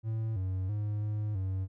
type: tone with pitch steps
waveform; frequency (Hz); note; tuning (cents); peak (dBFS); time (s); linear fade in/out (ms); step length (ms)
triangle; 111.3 / 93.7 / 104.8 / 105.8 / 94.9; A2 / F#2 / G#2 / G#2 / F#2; +20 / +22 / +16 / +33 / +44; -28; 0.03-1.68; 50; 330
effects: none